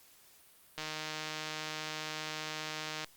click train, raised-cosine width 0.2 ms, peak -21 dBFS, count 352, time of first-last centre 0.78-3.045 s, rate 155 Hz, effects white hiss -61 dBFS RMS until 3.16 s + Opus 48 kbps

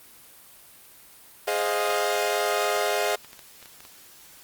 sawtooth chord, F minor seventh, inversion first, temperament equal with one note detuned, 415.3 / 523.3 / 622.3 / 705.8 Hz, Ab4 / C5 / Eb5 / F5, 0 / 0 / 0 / +18 cents, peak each -24 / -27 / -24 / -24 dBFS, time 1.47-3.16 s, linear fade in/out 10 ms
clicks, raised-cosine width 0.2 ms, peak -27 dBFS, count 12, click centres 2.531 / 2.582 / 2.769 / 2.984 / 3.042 / 3.247 / 3.331 / 3.392 / 3.627 / 3.658 / 3.805 / 3.851 s
effects white hiss -50 dBFS RMS until 4.43 s + Opus 32 kbps

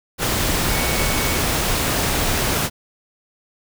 sine tone in noise, 2228 Hz, C#7, 8 cents sharp, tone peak -29 dBFS, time 0.69-1.39 s, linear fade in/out 50 ms, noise pink, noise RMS -20 dBFS, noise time 0.18-2.7 s, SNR -12 dB, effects none

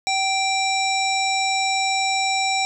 harmonic tone with a mistuned harmonic, 784 Hz, G5, in tune, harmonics 1 / 3 / 5 / 7 / 9 / 10, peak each -22 / -24 / -27 / -29 / -32 / -32 dBFS, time 0.07-2.65 s, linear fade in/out 0 ms, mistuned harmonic 1, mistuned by -30 cents, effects none

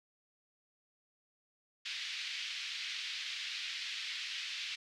pink band-pass noise, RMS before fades -41 dBFS, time 1.85-4.76 s, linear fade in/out 10 ms, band 2200 to 4700 Hz, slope 24 dB/octave, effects none

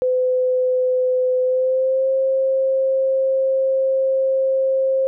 sine tone with pitch glide, 508 to 531.4 Hz, B4 to C5, +49 to +27 cents, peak -15 dBFS, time 0.02-5.07 s, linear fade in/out 0 ms, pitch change +78 cents, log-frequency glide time 1.42-2.09 s, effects none

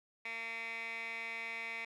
15% pulse tone with band-pass filter, 228.1 Hz, A#3, 37 cents flat, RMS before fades -42 dBFS, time 0.25-1.85 s, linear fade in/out 5 ms, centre 2200 Hz, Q 4.3, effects none

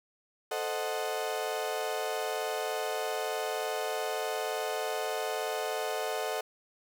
35% pulse chord, A diminished seventh, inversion none, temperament equal, 440 / 523.3 / 622.3 / 740 Hz, A4 / C5 / Eb5 / Gb5, 0 / 0 / 0 / 0 cents, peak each -34 / -37 / -35 / -35 dBFS, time 0.51-6.41 s, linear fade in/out 5 ms, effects none

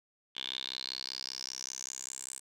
10% pulse tone with band-pass filter sweep, 65.1 Hz, C2, 8 cents flat, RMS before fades -41 dBFS, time 0.35-2.4 s, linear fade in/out 20 ms, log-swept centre 3300 to 8300 Hz, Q 8.2, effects none

